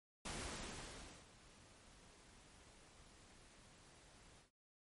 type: noise with ADSR envelope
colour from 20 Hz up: pink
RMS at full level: -45 dBFS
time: 0.25-4.51 s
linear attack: 5 ms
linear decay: 1000 ms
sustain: -19 dB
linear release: 130 ms
effects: noise-tail reverb RT60 0.2 s tail -26 dB re dry + MP3 48 kbps